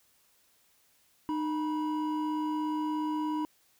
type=tone pair together; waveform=triangle; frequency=305.7 / 974 Hz; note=D#4 / B5; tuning=-30 / -24 cents; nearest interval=octave + minor sixth; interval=2006 cents; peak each=-28 / -33 dBFS; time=1.29-3.45 s; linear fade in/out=0 ms; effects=white hiss -67 dBFS RMS until 3.79 s